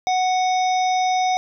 harmonic tone, 740 Hz, F#5, in tune, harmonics 1 / 3 / 5 / 7 / 8, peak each -17 / -29 / -32 / -35 / -35 dBFS, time 0.07-1.37 s, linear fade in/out 0 ms, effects none

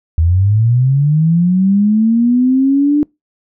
sine linear sweep, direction up, 78 to 298.5 Hz, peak -8 dBFS, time 0.18-3.03 s, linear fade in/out 0 ms, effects noise-tail reverb RT60 0.2 s tail -26 dB re dry

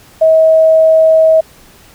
sine tone, 640 Hz, D#5, 49 cents sharp, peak -4 dBFS, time 0.21-1.41 s, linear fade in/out 10 ms, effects pink hiss -42 dBFS RMS until 1.94 s

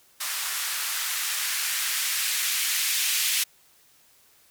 violet noise with band-pass filter sweep, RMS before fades -27 dBFS, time 0.2-3.44 s, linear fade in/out 10 ms, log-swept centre 1200 to 2400 Hz, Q 1.2, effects white hiss -59 dBFS RMS until 4.5 s

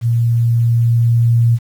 sine tone with level ramp, 117.2 Hz, A#2, 10 cents sharp, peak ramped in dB -11 to -8 dBFS, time 0.01-1.59 s, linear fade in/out 50 ms, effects 7-bit

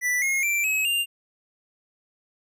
square tone with pitch steps, 1975.5 / 2154 / 2349 / 2562 / 2794 Hz, B6 / C7 / D7 / E7 / F7, 0 / +50 / 0 / -50 / 0 cents, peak -22 dBFS, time 0.01-1.06 s, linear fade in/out 50 ms, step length 210 ms, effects none

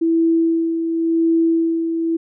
sine tone with tremolo, 329.6 Hz, E4, in tune, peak -12 dBFS, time 0.01-2.17 s, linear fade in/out 10 ms, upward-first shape sine, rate 0.92 Hz, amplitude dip 50%, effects none

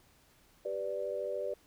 sine chord, G major, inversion none, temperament equal, 392 / 493.9 / 587.3 Hz, G4 / B4 / D5, 0 / 0 / 0 cents, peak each -40 / -38 / -36 dBFS, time 0.65-1.54 s, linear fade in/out 5 ms, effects pink hiss -65 dBFS RMS until 1.66 s

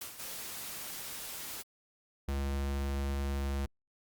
white noise with exponential decay, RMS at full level -40 dBFS, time 0.01-0.61 s, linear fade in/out 5 ms, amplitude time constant 130 ms
white noise, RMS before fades -42 dBFS, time 0.18-1.63 s, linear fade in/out 20 ms
square tone, 69.3 Hz, C#2, in tune, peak -32 dBFS, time 2.28-3.66 s, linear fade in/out 5 ms
effects Opus 48 kbps

